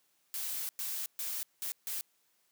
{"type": "noise bursts at uneven times", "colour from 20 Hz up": "blue", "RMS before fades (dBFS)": -37, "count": 5, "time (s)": [[0.34, 0.69], [0.79, 1.06], [1.19, 1.43], [1.62, 1.72], [1.87, 2.01]], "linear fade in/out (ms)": 0, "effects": ["white hiss -73 dBFS RMS until 2.51 s", "high-pass 150 Hz 12 dB/octave"]}